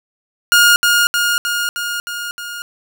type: tone with echo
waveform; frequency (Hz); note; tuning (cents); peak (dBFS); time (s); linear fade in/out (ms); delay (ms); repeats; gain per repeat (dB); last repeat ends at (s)
sawtooth; 1423; F6; +32; -4; 0.52-0.76; 0; 310; 6; -3; 2.62
effects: none